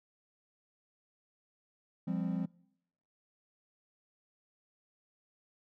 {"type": "chord", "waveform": "triangle", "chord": "F suspended second", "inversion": "none", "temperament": "equal with one note detuned", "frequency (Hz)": [174.61, 200.5, 261.6], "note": ["F3", "G3", "C4"], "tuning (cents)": [0, 39, 0], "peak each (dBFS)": [-32, -34, -36], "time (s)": [2.07, 2.46], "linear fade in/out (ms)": 10, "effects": ["noise-tail reverb RT60 0.8 s tail -25 dB re dry", "tanh soft clip ceiling -21 dBFS"]}